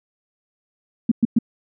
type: tone bursts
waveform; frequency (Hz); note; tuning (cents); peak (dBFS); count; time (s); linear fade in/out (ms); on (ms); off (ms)
sine; 230; A#3; -23; -11; 3; 1.09-1.388; 5; 26; 110
effects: none